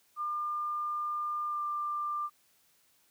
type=tone with pitch glide; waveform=sine; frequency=1200 to 1189.6 Hz; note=D6 to D6; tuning=+37 to +22 cents; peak=-31 dBFS; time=0.16-2.3 s; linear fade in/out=50 ms; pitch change=-15 cents; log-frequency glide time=1.47-1.62 s; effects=white hiss -68 dBFS RMS until 3.1 s + high-pass 60 Hz 12 dB/octave